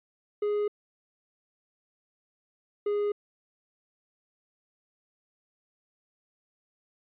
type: tone pair in turn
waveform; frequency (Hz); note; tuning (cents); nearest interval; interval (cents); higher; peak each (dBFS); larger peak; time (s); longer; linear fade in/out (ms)
triangle; 415.3 / 412.4; G#4 / G#4; 0 / -12; unison; 12; first; -23; neither; 0.42-0.68 / 2.86-3.12; neither; 5
effects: resampled to 8000 Hz